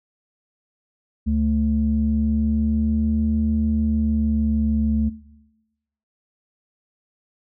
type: tone pair together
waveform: sine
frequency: 73.42 / 220 Hz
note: D2 / A3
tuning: 0 / 0 cents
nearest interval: octave + perfect fifth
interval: 1900 cents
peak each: -20 / -20 dBFS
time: 1.26-5.1 s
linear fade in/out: 20 ms
effects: noise-tail reverb RT60 1.0 s tail -19 dB re dry + tanh soft clip ceiling -10 dBFS